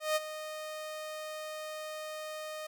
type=tone with ADSR envelope; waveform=sawtooth; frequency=618 Hz; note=D#5; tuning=12 cents flat; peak=-22 dBFS; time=0-2.67 s; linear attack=160 ms; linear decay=28 ms; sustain=-13 dB; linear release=8 ms; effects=none